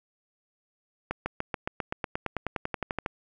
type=accelerating click train; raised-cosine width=0.5 ms; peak=-14 dBFS; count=19; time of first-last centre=1.11-3.061 s; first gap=150 ms; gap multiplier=0.96; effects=none